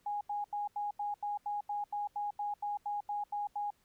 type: tone bursts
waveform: sine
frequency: 825 Hz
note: G#5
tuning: 12 cents flat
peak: -33 dBFS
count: 16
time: 0.06-3.705 s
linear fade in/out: 5 ms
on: 150 ms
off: 83 ms
effects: pink hiss -72 dBFS RMS until 3.84 s